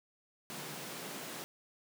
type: high-pass noise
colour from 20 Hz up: pink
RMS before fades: -44 dBFS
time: 0.5-1.44 s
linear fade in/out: 0 ms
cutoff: 140 Hz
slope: 48 dB/octave
effects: none

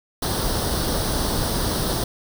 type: noise with comb filter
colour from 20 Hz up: pink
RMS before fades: -23 dBFS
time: 0.22-2.04 s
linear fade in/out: 5 ms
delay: 0.21 ms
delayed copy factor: +0.7
effects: none

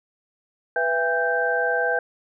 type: tone cluster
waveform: sine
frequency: 492.8 / 668 / 806 / 1564 Hz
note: B4 / E5 / G5 / G6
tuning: -4 / +23 / +48 / -4 cents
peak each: -25 / -26 / -28 / -23 dBFS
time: 0.76-1.99 s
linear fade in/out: 2 ms
effects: none

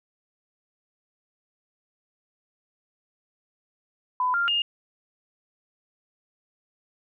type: tone with pitch steps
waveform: sine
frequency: 1003 / 1394 / 2832 Hz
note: B5 / F6 / F7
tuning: +26 / -4 / +23 cents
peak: -21 dBFS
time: 4.2-4.62 s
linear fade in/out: 2 ms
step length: 140 ms
effects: none

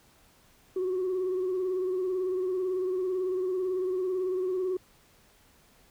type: tone with vibrato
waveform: sine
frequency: 370 Hz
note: F#4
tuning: in tune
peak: -25 dBFS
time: 0.76-4.77 s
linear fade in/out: 5 ms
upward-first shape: sine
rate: 18 Hz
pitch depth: 42 cents each way
effects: tanh soft clip ceiling -24 dBFS + pink hiss -61 dBFS RMS until 5.9 s

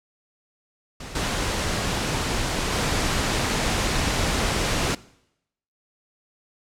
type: noise with level steps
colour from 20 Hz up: pink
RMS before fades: -37 / -25 / -23 dBFS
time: 1-4.95 s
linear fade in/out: 5 ms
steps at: 1.15 / 2.72 s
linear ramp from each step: 5 ms
effects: noise-tail reverb RT60 0.8 s tail -21 dB re dry + low-pass 8000 Hz 12 dB/octave

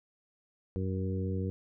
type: harmonic tone with a mistuned harmonic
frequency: 94.4 Hz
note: F#2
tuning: 35 cents sharp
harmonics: 1 / 2 / 3 / 4 / 5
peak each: -32 / -36 / -41 / -41 / -41 dBFS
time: 0.76-1.5 s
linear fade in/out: 0 ms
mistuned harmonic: 1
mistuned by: -22 cents
effects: none

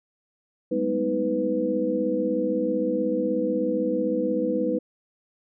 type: tone cluster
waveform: sine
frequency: 197.1 / 213.2 / 250.1 / 316.4 / 496.7 Hz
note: G3 / G#3 / B3 / D#4 / B4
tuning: +10 / +46 / +22 / +29 / +10 cents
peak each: -32 / -32 / -30 / -27 / -25 dBFS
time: 0.71-4.79 s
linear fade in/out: 10 ms
effects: none

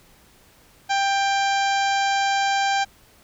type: harmonic tone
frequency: 790 Hz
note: G5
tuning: 13 cents sharp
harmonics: 1 / 2 / 3 / 4 / 5 / 6 / 7 / 8 / 9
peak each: -20 / -26 / -30 / -32 / -34 / -36 / -37 / -38 / -39 dBFS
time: 0.89-2.85 s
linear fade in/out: 20 ms
effects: pink hiss -54 dBFS RMS until 3.23 s

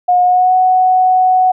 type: tone with pitch glide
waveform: sine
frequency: 720 to 741.5 Hz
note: F#5 to F#5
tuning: -47 to +4 cents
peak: -7 dBFS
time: 0.08-1.52 s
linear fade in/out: 10 ms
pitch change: +51 cents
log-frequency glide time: 0.23-0.54 s
effects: none

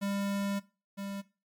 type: tone pair in turn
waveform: square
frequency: 199.5 / 198.43 Hz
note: G3 / G3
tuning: +31 / +21 cents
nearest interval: unison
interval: 10 cents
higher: first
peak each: -31 / -37 dBFS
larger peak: first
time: 0.01-0.6 / 0.97-1.22 s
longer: first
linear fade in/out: 20 ms
effects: noise-tail reverb RT60 0.3 s tail -18 dB re dry + MP3 96 kbps

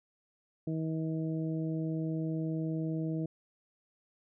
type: harmonic tone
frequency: 159.7 Hz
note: D#3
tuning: 45 cents sharp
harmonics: 1 / 2 / 3 / 4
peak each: -33 / -35 / -44 / -46 dBFS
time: 0.67-3.26 s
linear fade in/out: 5 ms
effects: none

